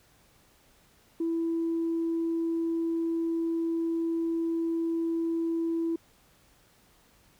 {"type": "tone", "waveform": "sine", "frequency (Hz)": 331.2, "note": "E4", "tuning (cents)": 8, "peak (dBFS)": -25, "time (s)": [1.2, 5.96], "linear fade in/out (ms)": 5, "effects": ["tanh soft clip ceiling -22 dBFS", "pink hiss -62 dBFS RMS until 7.39 s"]}